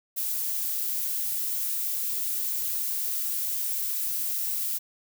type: noise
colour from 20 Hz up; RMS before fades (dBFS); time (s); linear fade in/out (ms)
violet; -29; 0.16-4.79; 20
effects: none